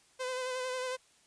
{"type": "tone with vibrato", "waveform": "sawtooth", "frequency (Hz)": 510, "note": "C5", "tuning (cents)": -44, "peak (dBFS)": -30, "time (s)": [0.19, 0.97], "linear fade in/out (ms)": 20, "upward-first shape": "sine", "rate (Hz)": 11, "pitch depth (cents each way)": 28, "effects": ["white hiss -65 dBFS RMS until 1.26 s", "resampled to 22050 Hz"]}